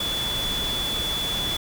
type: tone in noise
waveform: sine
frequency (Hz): 3440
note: A7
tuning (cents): -40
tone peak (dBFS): -25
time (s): 0-1.57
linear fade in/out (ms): 5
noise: pink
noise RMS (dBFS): -31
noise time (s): 0-1.57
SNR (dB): +3
effects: none